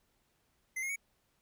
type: tone with pitch steps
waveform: square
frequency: 2060 / 2146 / 2236 Hz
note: C7 / C7 / C#7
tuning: -28 / +43 / +14 cents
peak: -35 dBFS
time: 0.76-0.961 s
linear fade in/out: 10 ms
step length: 67 ms
effects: pink hiss -75 dBFS RMS until 1.41 s